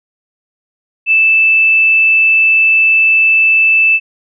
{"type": "tone", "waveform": "sine", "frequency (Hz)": 2637, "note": "E7", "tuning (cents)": 0, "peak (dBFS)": -6, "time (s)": [1.06, 4], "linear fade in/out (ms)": 50, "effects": []}